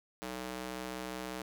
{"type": "tone with high-pass filter", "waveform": "square", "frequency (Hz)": 62.7, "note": "B1", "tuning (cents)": 27, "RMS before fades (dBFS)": -41, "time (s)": [0.22, 1.42], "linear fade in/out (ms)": 0, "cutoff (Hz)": 280, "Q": 0.67, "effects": []}